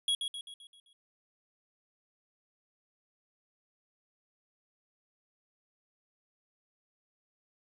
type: tone with echo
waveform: square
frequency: 3322 Hz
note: G#7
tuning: in tune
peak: -27 dBFS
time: 0.08-0.15 s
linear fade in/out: 2 ms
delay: 130 ms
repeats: 6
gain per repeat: -6 dB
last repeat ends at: 0.93 s
effects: resampled to 24000 Hz